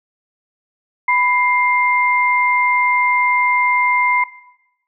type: tone pair together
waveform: sine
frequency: 991.1 / 2100 Hz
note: B5 / C7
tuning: +6 / +6 cents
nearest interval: octave + minor second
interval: 1300 cents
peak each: -15 dBFS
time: 1.08-4.24 s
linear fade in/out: 5 ms
effects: noise-tail reverb RT60 0.9 s tail -18 dB re dry